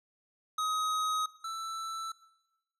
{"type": "tone pair in turn", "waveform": "square", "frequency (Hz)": [1262, 1324.9], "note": ["D#6", "E6"], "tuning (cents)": [24, 8], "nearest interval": "minor second", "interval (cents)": 84, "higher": "second", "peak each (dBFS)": [-30, -36], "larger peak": "first", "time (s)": [[0.58, 1.26], [1.44, 2.12]], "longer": "neither", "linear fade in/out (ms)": 5, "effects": ["noise-tail reverb RT60 1.0 s tail -18 dB re dry", "low-pass 9000 Hz 12 dB/octave"]}